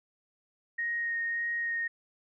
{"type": "tone with vibrato", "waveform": "sine", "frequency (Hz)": 1864.7, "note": "A#6", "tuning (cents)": 0, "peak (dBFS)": -29, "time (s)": [0.78, 1.88], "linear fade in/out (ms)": 10, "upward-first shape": "sine", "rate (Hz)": 1.7, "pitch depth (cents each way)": 10, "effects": []}